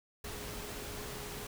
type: tone in noise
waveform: sine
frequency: 416.4 Hz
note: G#4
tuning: 5 cents sharp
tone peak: -49 dBFS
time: 0.24-1.47 s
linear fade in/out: 5 ms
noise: pink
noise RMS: -43 dBFS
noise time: 0.24-1.47 s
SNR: -9 dB
effects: none